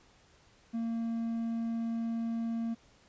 triangle tone, 229.3 Hz, A#3, 28 cents flat, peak -29 dBFS, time 0.73-2.75 s, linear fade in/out 20 ms, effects pink hiss -63 dBFS RMS until 3.08 s + resampled to 16000 Hz

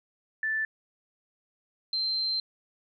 sine tone pair in turn, 1759 / 4126 Hz, A6 / C8, -1 / -25 cents, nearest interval octave + minor third, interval 1476 cents, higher second, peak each -26 dBFS, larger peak neither, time 0.43-0.65 / 1.93-2.4 s, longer second, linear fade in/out 2 ms, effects none

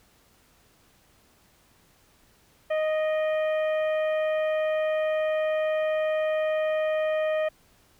harmonic tone with a mistuned harmonic, 622.3 Hz, D#5, in tune, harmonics 1 / 2 / 3 / 4 / 5, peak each -23 / -38 / -36 / -41 / -46 dBFS, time 2.7-7.49 s, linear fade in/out 10 ms, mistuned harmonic 4, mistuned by -32 cents, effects pink hiss -61 dBFS RMS until 7.99 s

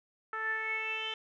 10% pulse tone with low-pass filter sweep, 440 Hz, A4, in tune, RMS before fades -35 dBFS, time 0.33-1.14 s, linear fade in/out 2 ms, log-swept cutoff 1500 to 3300 Hz, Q 8.9, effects none

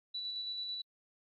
sine tone with tremolo, 3951 Hz, B7, in tune, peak -36 dBFS, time 0.14-0.82 s, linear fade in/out 10 ms, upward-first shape square, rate 9.1 Hz, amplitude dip 25%, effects AAC 64 kbps

